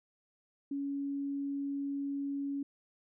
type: tone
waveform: sine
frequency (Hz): 280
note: C#4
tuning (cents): +18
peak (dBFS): -33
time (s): 0.71-2.63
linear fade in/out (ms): 5
effects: none